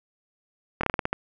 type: slowing click train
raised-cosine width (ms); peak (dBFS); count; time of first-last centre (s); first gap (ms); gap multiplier
0.5; -9; 8; 0.81-1.13; 24; 1.21
effects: none